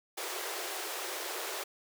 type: high-pass noise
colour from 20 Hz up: pink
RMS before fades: -38 dBFS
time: 0.17-1.64 s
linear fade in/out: 10 ms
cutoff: 340 Hz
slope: 96 dB/octave
effects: none